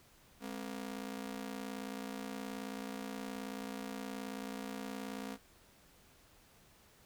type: ring-modulated tone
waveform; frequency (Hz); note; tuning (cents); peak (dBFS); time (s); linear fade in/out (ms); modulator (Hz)
sawtooth; 235.6; A#3; +19; -34; 0.4-5.38; 50; 29.4
effects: pink hiss -64 dBFS RMS until 7.05 s